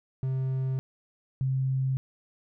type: tone pair in turn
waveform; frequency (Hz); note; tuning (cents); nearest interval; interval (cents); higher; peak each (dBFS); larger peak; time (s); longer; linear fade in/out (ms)
triangle / sine; 131.6 / 132.36; C3 / C3; +10 / +20; unison; 10; second; -24; neither; 0.23-0.79 / 1.41-1.97; neither; 0
effects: none